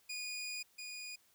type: tone pair in turn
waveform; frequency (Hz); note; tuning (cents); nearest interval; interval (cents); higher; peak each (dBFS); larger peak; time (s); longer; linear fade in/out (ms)
20% pulse; 2458 / 2458; D#7 / D#7; -22 / -22; unison; 0; neither; -35 / -39; first; 0.09-0.63 / 0.78-1.16; first; 10
effects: white hiss -70 dBFS RMS until 1.34 s